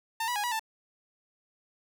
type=tone with pitch steps; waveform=sawtooth; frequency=900 / 976 / 827 / 969 / 886 Hz; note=A5 / B5 / G#5 / B5 / A5; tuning=+39 / -21 / -8 / -33 / +12 cents; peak=-25 dBFS; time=0.2-0.595 s; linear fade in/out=5 ms; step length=79 ms; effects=none